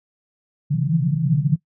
white band-pass noise, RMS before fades -19 dBFS, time 0.7-1.56 s, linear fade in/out 10 ms, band 130 to 170 Hz, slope 96 dB/octave, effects noise-tail reverb RT60 0.1 s tail -21 dB re dry

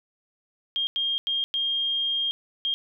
sine tone bursts at uneven times, 3220 Hz, G7, 46 cents sharp, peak -23 dBFS, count 5, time 0.76-0.87 / 0.96-1.18 / 1.27-1.44 / 1.54-2.31 / 2.65-2.74 s, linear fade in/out 0 ms, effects none

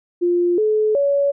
sine tone with pitch steps, 350.3 / 429.6 / 564 Hz, F4 / A4 / C#5, +5 / -41 / +30 cents, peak -14 dBFS, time 0.21-1.32 s, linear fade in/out 20 ms, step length 370 ms, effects none

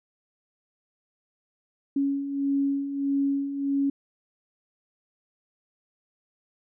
sine beating tone pair, 276.9 / 278.5 Hz, C#4 / C#4, -2 / +8 cents, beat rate 1.6 Hz, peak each -31 / -24 dBFS, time 1.96-3.9 s, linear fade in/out 5 ms, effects none

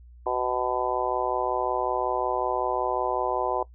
harmonic tone, 125.4 Hz, B2, 27 cents sharp, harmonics 3 / 4 / 5 / 6 / 7 / 8, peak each -31 / -31 / -31 / -31 / -31 / -31 dBFS, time 0.26-3.63 s, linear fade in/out 5 ms, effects noise-tail reverb RT60 0.1 s tail -19 dB re dry + added 60 Hz sine -46 dBFS peak until 3.74 s

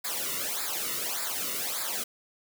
white noise with flanger, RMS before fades -32 dBFS, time 0.04-2.04 s, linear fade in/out 10 ms, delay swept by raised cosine 0.33 to 1.26 ms, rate 1.7 Hz, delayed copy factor -0.85, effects none

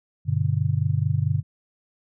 sine chord, G major, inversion none, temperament just, 98 / 122.5 / 147 Hz, G2 / B2 / D3, 0 / -14 / +2 cents, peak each -24 dBFS, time 0.25-1.43 s, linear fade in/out 50 ms, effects none

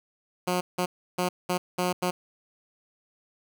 10% pulse tone bursts at uneven times, 180 Hz, F#3, 47 cents flat, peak -16 dBFS, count 6, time 0.47-0.61 / 0.78-0.86 / 1.18-1.29 / 1.49-1.58 / 1.78-1.93 / 2.02-2.11 s, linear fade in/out 10 ms, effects none

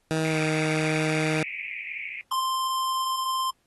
15% pulse tone with pitch glide, 158.8 to 156.07 Hz, D#3 to D#3, +36 to +6 cents, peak -17 dBFS, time 0.11-1.43 s, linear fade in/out 0 ms, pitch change -30 cents, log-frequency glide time 0.29-0.38 s
white band-pass noise, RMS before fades -35 dBFS, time 0.25-2.21 s, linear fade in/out 0 ms, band 2100 to 2500 Hz, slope 96 dB/octave
square tone, 1046.5 Hz, C6, in tune, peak -25 dBFS, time 2.31-3.51 s, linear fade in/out 10 ms
effects pink hiss -70 dBFS RMS until 3.66 s + AAC 32 kbps

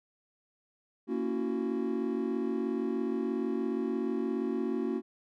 triangle chord, F# dominant seventh, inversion first, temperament just, 231.2 / 277.5 / 333 / 370 Hz, A#3 / C#4 / E4 / F#4, -14 / +2 / +18 / 0 cents, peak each -32 / -33 / -35 / -32 dBFS, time 1.07-5.02 s, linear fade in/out 50 ms, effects none

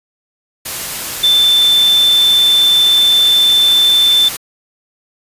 sine tone in noise, 3539 Hz, A7, 9 cents sharp, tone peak -7 dBFS, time 1.23-4.29 s, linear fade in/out 10 ms, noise white, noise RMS -22 dBFS, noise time 0.65-4.37 s, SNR +12 dB, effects resampled to 32000 Hz

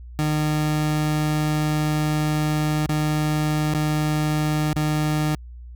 30% pulse tone with dropouts, 152.3 Hz, D#3, 37 cents flat, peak -17 dBFS, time 0.19-5.35 s, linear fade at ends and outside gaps 0 ms, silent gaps 2.862-2.892 / 3.737-3.748 / 4.729-4.762 s, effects added 60 Hz sine -36 dBFS peak until 5.75 s

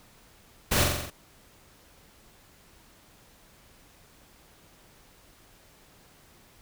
pink noise with echo, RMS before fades -24 dBFS, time 0.71-0.84 s, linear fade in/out 10 ms, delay 44 ms, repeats 6, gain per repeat -3 dB, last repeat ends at 1.104 s, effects pink hiss -57 dBFS RMS until 6.61 s

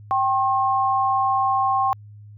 sine tone pair together, 781 / 1074.8 Hz, G5 / C6, -7 / +46 cents, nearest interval tritone, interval 553 cents, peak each -20 dBFS, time 0.11-1.93 s, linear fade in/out 0 ms, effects added 104 Hz sine -40 dBFS peak until 2.37 s

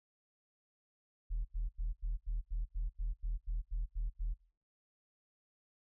sine tone bursts, 40.02 Hz, D#1, 50 cents sharp, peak -31 dBFS, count 13, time 1.3-4.342 s, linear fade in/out 20 ms, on 150 ms, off 91 ms, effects noise-tail reverb RT60 0.5 s tail -24 dB re dry + tanh soft clip ceiling -31 dBFS

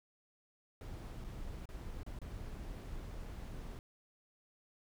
brown noise with dropouts, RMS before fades -45 dBFS, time 0.81-3.79 s, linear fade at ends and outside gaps 1 ms, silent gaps 1.241-1.245 / 1.656-1.689 / 2.032-2.064 / 2.189-2.216 s, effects none

